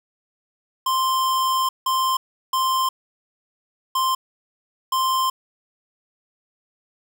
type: tone bursts at uneven times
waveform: square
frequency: 1046.5 Hz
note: C6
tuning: in tune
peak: -19 dBFS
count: 5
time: 0.86-1.69 / 1.86-2.17 / 2.53-2.89 / 3.95-4.15 / 4.92-5.3 s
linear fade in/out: 5 ms
effects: 8-bit